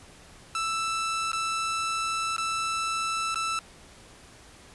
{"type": "tone with dropouts", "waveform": "sawtooth", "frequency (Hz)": 1323, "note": "E6", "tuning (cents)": 6, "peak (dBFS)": -23, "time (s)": [0.55, 3.59], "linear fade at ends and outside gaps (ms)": 1, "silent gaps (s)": [[1.318, 1.331], [2.365, 2.381], [3.345, 3.357]], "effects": ["pink hiss -51 dBFS RMS until 4.74 s", "resampled to 24000 Hz"]}